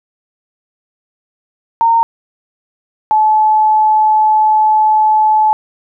sine tone pair in turn, 918 / 862.2 Hz, A#5 / A5, -27 / -35 cents, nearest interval minor second, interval 108 cents, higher first, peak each -7 dBFS, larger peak neither, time 1.81-2.03 / 3.11-5.53 s, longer second, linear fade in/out 0 ms, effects none

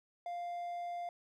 triangle tone, 698.5 Hz, F5, in tune, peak -36 dBFS, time 0.26-1.09 s, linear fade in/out 2 ms, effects none

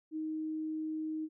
sine tone, 313.1 Hz, D#4, 11 cents sharp, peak -34 dBFS, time 0.11-1.29 s, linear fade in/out 50 ms, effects none

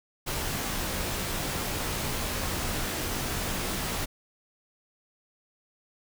pink noise with comb filter, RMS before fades -31 dBFS, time 0.26-4.06 s, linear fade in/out 20 ms, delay 18 ms, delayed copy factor -0.5, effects none

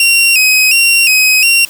sawtooth tone with vibrato, 2637 Hz, E7, in tune, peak -3 dBFS, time 0-1.65 s, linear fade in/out 2 ms, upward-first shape square, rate 1.4 Hz, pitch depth 73 cents each way, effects white hiss -33 dBFS RMS until 1.69 s

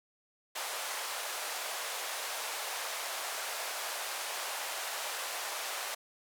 pink band-pass noise, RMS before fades -38 dBFS, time 0.55-5.95 s, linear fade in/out 10 ms, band 590 to 14000 Hz, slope 24 dB/octave, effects none

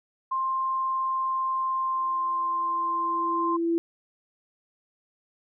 sine tone with pitch glide, 1054 to 1046.1 Hz, C6 to C6, +12 to -1 cents, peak -24 dBFS, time 0.31-3.57 s, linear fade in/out 10 ms, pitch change -13 cents, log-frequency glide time 0.66-3.23 s
sine tone with exponential growth, 335.2 Hz, E4, 29 cents sharp, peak -20 dBFS, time 1.94-3.78 s, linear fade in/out 0 ms, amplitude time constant 400 ms
effects none

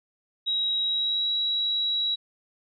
sine tone with pitch glide, 3836 to 3883 Hz, A#7 to B7, +49 to -30 cents, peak -23 dBFS, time 0.46-2.16 s, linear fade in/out 20 ms, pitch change +21 cents, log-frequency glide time 0.83-1.32 s, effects none

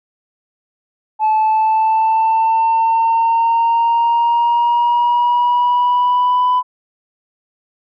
sine exponential sweep, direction up, 865 to 1000 Hz, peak -9 dBFS, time 1.19-6.63 s, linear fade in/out 50 ms, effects tanh soft clip ceiling -9 dBFS

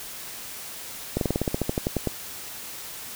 slowing click train, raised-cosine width 2 ms, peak -10 dBFS, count 14, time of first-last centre 1.17-2.073 s, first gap 42 ms, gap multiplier 1.08, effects white hiss -38 dBFS RMS until 3.15 s

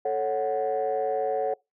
sine chord, F# minor, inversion first, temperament equal, 440 / 554.4 / 740 Hz, A4 / C#5 / F#5, 0 / 0 / 0 cents, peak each -27 dBFS, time 0.05-1.54 s, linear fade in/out 5 ms, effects noise-tail reverb RT60 0.2 s tail -24 dB re dry + tanh soft clip ceiling -18 dBFS

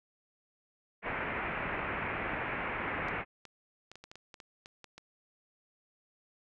white low-pass noise, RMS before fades -36 dBFS, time 1.02-3.25 s, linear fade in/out 50 ms, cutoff 2400 Hz, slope 48 dB/octave
clicks, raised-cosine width 0.2 ms, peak -31 dBFS, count 12, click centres 3.085 / 3.453 / 3.916 / 3.956 / 4.04 / 4.115 / 4.156 / 4.342 / 4.402 / 4.659 / 4.843 / 4.98 s
effects none

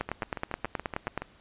two click trains, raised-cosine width 0.5 ms, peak -19 / -14 dBFS, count 9 / 12, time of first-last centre 0.09-1.22 / 0.01-1.176 s, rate 7.08 / 9.43 Hz, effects pink hiss -58 dBFS RMS until 1.4 s + resampled to 8000 Hz

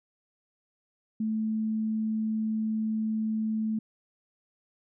sine tone, 218.7 Hz, A3, 10 cents flat, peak -26 dBFS, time 1.2-3.79 s, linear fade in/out 5 ms, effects none

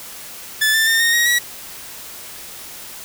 sawtooth tone with pitch steps, 1741 / 1776.6 / 1812.8 / 1849.9 / 1887.6 / 1926.2 Hz, A6 / A6 / A#6 / A#6 / A#6 / B6, -19 / +16 / -49 / -14 / +21 / -44 cents, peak -10 dBFS, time 0.61-1.39 s, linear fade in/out 10 ms, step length 130 ms, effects white hiss -35 dBFS RMS until 3.04 s

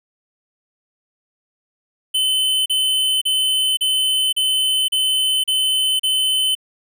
square tone bursts, 3045 Hz, F#7, 49 cents sharp, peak -16 dBFS, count 8, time 2.14-6.552 s, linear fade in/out 10 ms, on 520 ms, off 36 ms, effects none

